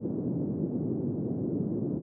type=band-pass noise; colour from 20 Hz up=white; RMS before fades=-31 dBFS; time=0-2.02 s; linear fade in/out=50 ms; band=120 to 340 Hz; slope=24 dB/octave; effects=none